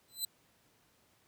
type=tone with exponential growth; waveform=15% pulse; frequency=4029 Hz; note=B7; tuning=34 cents sharp; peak=-24 dBFS; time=0.08-0.25 s; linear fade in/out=5 ms; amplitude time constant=36 ms; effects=pink hiss -69 dBFS RMS until 1.27 s + high-pass 80 Hz 12 dB/octave